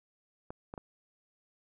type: clicks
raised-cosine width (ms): 1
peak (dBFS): -27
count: 3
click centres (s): 0.505 / 0.739 / 0.778
effects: none

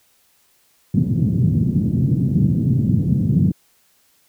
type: band-pass noise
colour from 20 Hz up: pink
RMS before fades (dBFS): -17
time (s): 0.94-3.52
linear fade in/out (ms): 5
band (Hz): 110 to 220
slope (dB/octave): 24
effects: white hiss -59 dBFS RMS until 4.28 s

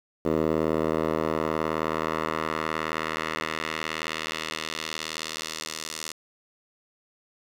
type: tone with band-pass filter sweep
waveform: 10% pulse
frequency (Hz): 79.1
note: D#2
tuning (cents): +29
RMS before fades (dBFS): -29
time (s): 0.25-6.12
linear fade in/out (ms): 5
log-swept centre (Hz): 460 to 6400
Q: 1
effects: 8-bit

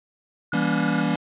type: tone bursts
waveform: sine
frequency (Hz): 1446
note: F#6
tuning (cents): -40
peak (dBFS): -26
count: 10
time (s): 0.52-1.005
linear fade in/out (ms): 2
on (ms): 26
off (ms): 25
type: chord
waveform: square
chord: E diminished seventh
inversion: none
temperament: just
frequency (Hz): 164.81 / 197.78 / 237.3 / 284.8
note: E3 / G3 / Bb3 / Db4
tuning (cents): 0 / +16 / +31 / +47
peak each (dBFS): -27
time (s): 0.53-1.16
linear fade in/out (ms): 5
effects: resampled to 8000 Hz

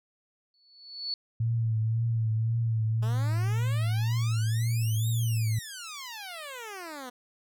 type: tone with exponential growth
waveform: sine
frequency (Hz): 4435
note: C#8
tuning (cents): 0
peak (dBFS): -27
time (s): 0.54-1.14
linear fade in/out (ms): 1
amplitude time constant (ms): 130
type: tone with vibrato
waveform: sine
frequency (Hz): 113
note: A2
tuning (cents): +47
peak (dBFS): -24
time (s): 1.4-5.59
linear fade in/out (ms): 5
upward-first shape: triangle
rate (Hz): 1.9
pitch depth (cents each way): 54
type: exponential two-way sweep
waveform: 10% pulse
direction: up then down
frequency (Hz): 207.7 to 3835 to 241.2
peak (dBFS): -30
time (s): 3.02-7.1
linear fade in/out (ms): 10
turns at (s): 5.09
effects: none

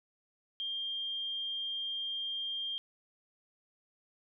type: tone with amplitude modulation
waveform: sine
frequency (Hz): 3200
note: G7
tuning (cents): +35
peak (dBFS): -33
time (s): 0.6-2.78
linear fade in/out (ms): 0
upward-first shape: sine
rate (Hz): 208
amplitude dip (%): 25
effects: none

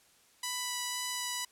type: tone with vibrato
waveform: 5% pulse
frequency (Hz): 987.8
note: B5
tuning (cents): 0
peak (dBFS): -21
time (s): 0.43-1.45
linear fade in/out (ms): 5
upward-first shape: sine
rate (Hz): 2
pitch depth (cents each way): 8
effects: white hiss -64 dBFS RMS until 1.51 s + low-pass 11000 Hz 12 dB/octave

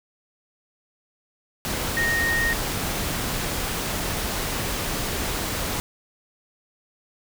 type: tone in noise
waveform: sine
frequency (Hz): 1856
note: A#6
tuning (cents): -8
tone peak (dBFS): -21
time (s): 1.97-2.53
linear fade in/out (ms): 0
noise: pink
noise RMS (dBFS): -27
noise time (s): 1.65-5.8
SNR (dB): +3
effects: none

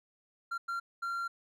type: tone bursts at uneven times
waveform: triangle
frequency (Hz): 1378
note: F6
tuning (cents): -24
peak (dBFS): -31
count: 3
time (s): 0.51-0.58 / 0.68-0.8 / 1.02-1.28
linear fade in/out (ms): 10
effects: none

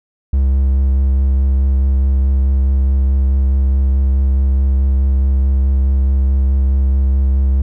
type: tone with vibrato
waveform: triangle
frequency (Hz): 67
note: C2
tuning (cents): +42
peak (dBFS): -8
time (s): 0.33-7.62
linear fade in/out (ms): 5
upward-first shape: sine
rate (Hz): 4.7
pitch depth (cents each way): 16
effects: none

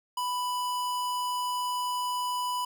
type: tone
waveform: square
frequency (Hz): 991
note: B5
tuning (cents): +6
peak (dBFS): -29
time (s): 0.17-2.65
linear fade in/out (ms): 5
effects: none

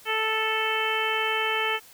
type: harmonic tone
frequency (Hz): 439.4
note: A4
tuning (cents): -2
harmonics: 1 / 2 / 3 / 4 / 5 / 6 / 7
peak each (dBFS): -31 / -31 / -31 / -31 / -31 / -31 / -31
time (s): 0.05-1.8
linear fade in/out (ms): 50
effects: white hiss -51 dBFS RMS until 1.93 s

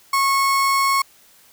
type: tone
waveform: 35% pulse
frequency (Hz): 1096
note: C#6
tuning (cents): -20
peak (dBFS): -14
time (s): 0.13-1.02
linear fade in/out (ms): 5
effects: white hiss -52 dBFS RMS until 1.52 s

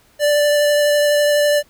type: tone with vibrato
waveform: square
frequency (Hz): 587.3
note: D5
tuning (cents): 0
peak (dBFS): -13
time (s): 0.19-1.63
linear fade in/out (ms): 50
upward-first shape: triangle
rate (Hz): 12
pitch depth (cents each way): 12
effects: pink hiss -54 dBFS RMS until 1.69 s

